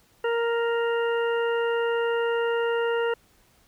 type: harmonic tone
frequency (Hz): 466.2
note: A#4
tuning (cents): 0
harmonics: 1 / 2 / 3 / 4 / 6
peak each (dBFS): -23 / -32 / -32 / -36 / -38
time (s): 0.24-3.14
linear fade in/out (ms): 5
effects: pink hiss -61 dBFS RMS until 3.67 s